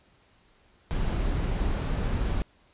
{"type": "noise", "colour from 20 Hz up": "brown", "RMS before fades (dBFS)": -27, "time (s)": [0.91, 2.42], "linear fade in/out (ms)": 0, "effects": ["pink hiss -62 dBFS RMS until 2.73 s", "resampled to 8000 Hz"]}